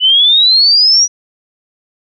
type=exponential sweep; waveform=sine; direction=up; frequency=2960 to 5840 Hz; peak=-5 dBFS; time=0-1.08 s; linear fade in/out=50 ms; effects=none